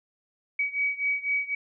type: beating tone pair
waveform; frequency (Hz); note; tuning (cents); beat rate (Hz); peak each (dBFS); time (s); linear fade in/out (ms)
sine; 2267 / 2271; C#7 / C#7; +38 / +41; 4; -27 / -29; 0.59-1.55; 5
effects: none